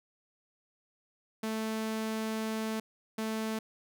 sawtooth tone bursts at uneven times, 220 Hz, A3, in tune, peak -28 dBFS, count 2, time 1.43-2.8 / 3.18-3.59 s, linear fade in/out 5 ms, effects none

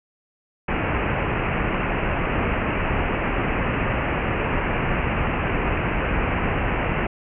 pink low-pass noise, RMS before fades -23 dBFS, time 0.68-7.07 s, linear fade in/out 5 ms, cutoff 2800 Hz, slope 96 dB/octave, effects none

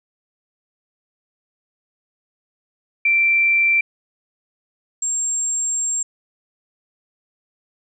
sine tone pair in turn, 2349 / 7458 Hz, D7 / A#8, 0 / 0 cents, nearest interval octave + minor sixth, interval 2000 cents, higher second, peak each -13 / -19 dBFS, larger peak first, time 3.05-3.81 / 5.02-6.03 s, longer second, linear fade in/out 5 ms, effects none

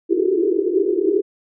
pink band-pass noise, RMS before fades -18 dBFS, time 0.09-1.22 s, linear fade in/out 20 ms, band 330 to 420 Hz, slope 96 dB/octave, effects none

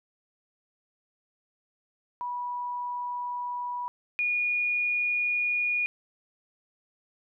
sine tone pair in turn, 977 / 2444 Hz, B5 / D#7, -19 / -32 cents, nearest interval octave + major third, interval 1587 cents, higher second, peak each -30 / -24 dBFS, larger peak second, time 2.21-3.88 / 4.19-5.86 s, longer neither, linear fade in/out 0 ms, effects none

